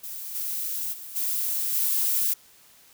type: noise with level steps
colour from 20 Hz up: violet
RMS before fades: -36 / -30 / -40 / -27 / -24 dBFS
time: 0.03-2.34 s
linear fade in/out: 10 ms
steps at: 0.34 / 0.92 / 1.15 / 1.73 s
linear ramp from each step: 20 ms
effects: white hiss -55 dBFS RMS until 2.93 s